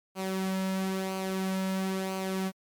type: tone with flanger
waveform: sawtooth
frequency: 190 Hz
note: F#3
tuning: 46 cents sharp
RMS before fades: -31 dBFS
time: 0.15-2.52 s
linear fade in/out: 50 ms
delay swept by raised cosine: 0.55 to 2.75 ms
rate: 1 Hz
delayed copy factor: -0.5
effects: MP3 96 kbps